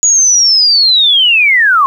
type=linear sweep; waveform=sine; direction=down; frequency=6840 to 1046.5 Hz; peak=-5 dBFS; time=0.03-1.86 s; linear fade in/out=0 ms; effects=7-bit